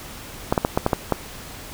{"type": "clicks", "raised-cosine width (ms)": 1, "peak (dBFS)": -3, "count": 7, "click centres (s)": [0.525, 0.578, 0.649, 0.775, 0.864, 0.932, 1.123], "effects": ["pink hiss -38 dBFS RMS until 1.73 s"]}